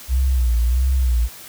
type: tone with vibrato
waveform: sine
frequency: 61.8 Hz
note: B1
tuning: 2 cents sharp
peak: -14 dBFS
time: 0.08-1.29 s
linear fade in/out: 50 ms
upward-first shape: sine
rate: 1.5 Hz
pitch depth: 110 cents each way
effects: white hiss -39 dBFS RMS until 1.48 s